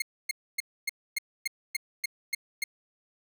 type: tone bursts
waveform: sawtooth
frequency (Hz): 2143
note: C7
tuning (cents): +41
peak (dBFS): -23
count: 10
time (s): 0-2.64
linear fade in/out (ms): 5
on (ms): 21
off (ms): 270
effects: none